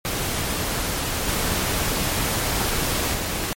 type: noise with level steps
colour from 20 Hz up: pink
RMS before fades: -25 / -23 / -26 dBFS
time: 0.05-3.53 s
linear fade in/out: 0 ms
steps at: 1.26 / 3.13 s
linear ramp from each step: 20 ms
effects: MP3 64 kbps